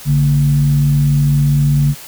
sine tone with frequency modulation, 144.5 Hz, D3, 28 cents flat, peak -9 dBFS, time 0.05-1.95 s, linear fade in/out 50 ms, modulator 84.4 Hz, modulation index 0.44, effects white hiss -34 dBFS RMS until 2.07 s

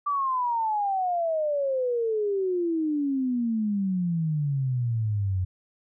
sine exponential sweep, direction down, 1174.7 to 90.2 Hz, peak -23 dBFS, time 0.06-5.45 s, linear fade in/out 10 ms, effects none

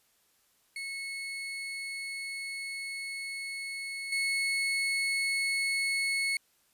35% pulse tone with level steps, 2194 Hz, C#7, 18 cents flat, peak -34 / -26 dBFS, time 0.76-6.37 s, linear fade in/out 2 ms, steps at 4.12 s, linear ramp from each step 5 ms, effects white hiss -69 dBFS RMS until 6.73 s + resampled to 32000 Hz

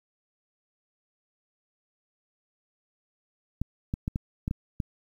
clicks, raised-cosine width 5 ms, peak -16 dBFS, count 7, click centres 3.616 / 3.939 / 4.079 / 4.159 / 4.479 / 4.511 / 4.802 s, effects 9-bit

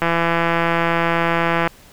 click train, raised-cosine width 0.5 ms, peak -3 dBFS, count 279, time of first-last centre 0.02-1.675 s, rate 168 Hz, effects pink hiss -47 dBFS RMS until 1.92 s

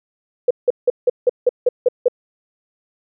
sine tone bursts, 493.9 Hz, B4, in tune, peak -9 dBFS, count 9, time 0.48-2.083 s, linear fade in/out 5 ms, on 27 ms, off 170 ms, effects none

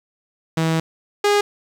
sawtooth tone pair in turn, 162 / 410.5 Hz, E3 / G#4, -30 / -20 cents, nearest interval octave + major third, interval 1610 cents, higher second, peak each -13 / -10 dBFS, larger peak second, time 0.57-0.8 / 1.24-1.41 s, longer first, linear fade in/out 5 ms, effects low-pass 8000 Hz 12 dB/octave + 7-bit

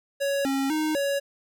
square tone with pitch steps, 558 / 272.1 / 309.8 / 560 Hz, C#5 / C#4 / D#4 / C#5, +11 / -32 / -7 / +18 cents, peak -24 dBFS, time 0.2-1.2 s, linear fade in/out 20 ms, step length 250 ms, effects none

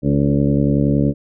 harmonic tone with a mistuned harmonic, 70.7 Hz, C#2, 35 cents sharp, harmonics 1 / 2 / 3 / 4 / 5 / 6 / 7 / 8, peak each -25 / -17 / -19 / -18 / -29 / -27 / -28 / -27 dBFS, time 0.02-1.14 s, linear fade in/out 50 ms, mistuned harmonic 5, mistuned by -25 cents, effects none

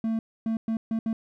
triangle tone bursts at uneven times, 224 Hz, A3, 31 cents sharp, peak -22 dBFS, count 5, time 0.04-0.19 / 0.46-0.57 / 0.68-0.77 / 0.91-0.99 / 1.06-1.13 s, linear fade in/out 2 ms, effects none

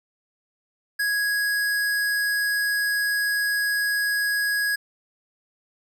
square tone, 1661.2 Hz, G#6, in tune, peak -22 dBFS, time 0.99-4.76 s, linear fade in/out 10 ms, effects none

